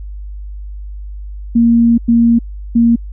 sine tone bursts at uneven times, 233.1 Hz, A#3, in tune, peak -6 dBFS, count 3, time 1.55-1.98 / 2.08-2.39 / 2.75-2.96 s, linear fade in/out 10 ms, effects added 50 Hz sine -24 dBFS peak until 3.12 s

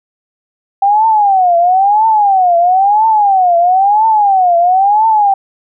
sine tone with vibrato, 780 Hz, G5, 9 cents flat, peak -6 dBFS, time 0.82-5.34 s, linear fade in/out 5 ms, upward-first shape triangle, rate 1 Hz, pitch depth 250 cents each way, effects none

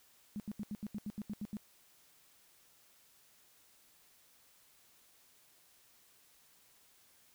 sine tone bursts, 208.5 Hz, G#3, 7 cents sharp, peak -37 dBFS, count 11, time 0.36-1.569 s, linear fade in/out 0 ms, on 39 ms, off 78 ms, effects white hiss -66 dBFS RMS until 7.34 s

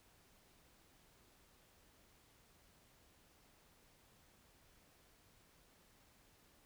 silence, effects pink hiss -69 dBFS RMS until 6.65 s

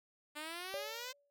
5% pulse exponential sweep, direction up, 293.7 to 523.3 Hz, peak -31 dBFS, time 0.35-1.13 s, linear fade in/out 20 ms
sine tone with exponential decay, 571 Hz, D5, 49 cents flat, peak -37 dBFS, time 0.74-1.3 s, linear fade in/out 0 ms, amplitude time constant 120 ms
effects none

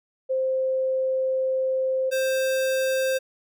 sine / square tone pair in turn, 523.3 / 525.9 Hz, C5 / C5, 0 / +9 cents, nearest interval unison, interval 9 cents, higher second, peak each -21 / -22 dBFS, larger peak first, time 0.29-2.11 / 2.11-3.19 s, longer first, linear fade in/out 20 ms, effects none

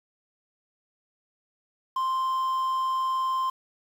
triangle tone with quantisation, 1046.5 Hz, C6, in tune, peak -22 dBFS, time 1.96-3.5 s, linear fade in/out 5 ms, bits 8, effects none

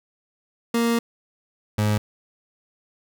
30% pulse tone pair in turn, 233.1 / 105.59 Hz, A#3 / G#2, 0 / +29 cents, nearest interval octave + major second, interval 1371 cents, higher first, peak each -16 / -16 dBFS, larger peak neither, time 0.74-0.99 / 1.78-1.98 s, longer first, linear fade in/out 5 ms, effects none

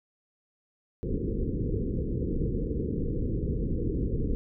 pink low-pass noise, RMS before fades -29 dBFS, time 1.03-4.35 s, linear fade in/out 0 ms, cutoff 490 Hz, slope 96 dB/octave, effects none

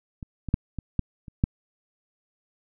clicks, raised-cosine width 5 ms, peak -24 / -19 / -7 / -19 / -10 / -28 / -7 dBFS, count 7, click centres 0.228 / 0.487 / 0.541 / 0.787 / 0.993 / 1.282 / 1.439 s, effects none

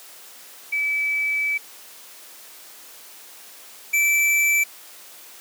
sine / square tone pair in turn, 2300 / 2324 Hz, D7 / D7, -37 / -19 cents, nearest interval unison, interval 18 cents, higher second, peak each -20 / -17 dBFS, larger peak second, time 0.72-1.58 / 3.93-4.64 s, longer first, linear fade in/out 10 ms, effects white hiss -44 dBFS RMS until 5.4 s + high-pass 300 Hz 12 dB/octave

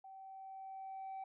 sine tone with level ramp, 770 Hz, G5, 31 cents flat, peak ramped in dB -51 to -40 dBFS, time 0.04-1.24 s, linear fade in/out 5 ms, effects tanh soft clip ceiling -41 dBFS

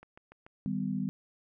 click train, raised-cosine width 0.5 ms, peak -35 dBFS, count 4, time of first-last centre 0.03-0.465 s, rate 6.9 Hz
sine chord, Eb augmented, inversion none, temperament equal with one note detuned, 155.56 / 196 / 251.4 Hz, Eb3 / G3 / B3, 0 / 0 / +31 cents, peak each -37 / -32 / -35 dBFS, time 0.66-1.09 s, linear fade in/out 0 ms
effects none

